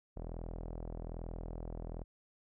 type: tone with low-pass filter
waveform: sawtooth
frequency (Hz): 41.2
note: E1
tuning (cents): 0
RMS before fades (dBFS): -43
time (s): 0.16-2.04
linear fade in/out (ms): 10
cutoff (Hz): 640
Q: 1.7
effects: none